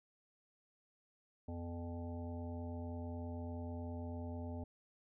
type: harmonic tone with a mistuned harmonic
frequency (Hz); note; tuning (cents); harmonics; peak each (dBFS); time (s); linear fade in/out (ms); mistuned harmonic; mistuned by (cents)
86.3; F2; -20; 1 / 3 / 5 / 7 / 9 / 10; -43 / -46 / -54 / -52 / -57 / -59; 1.48-4.64; 5; 3; -63
effects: none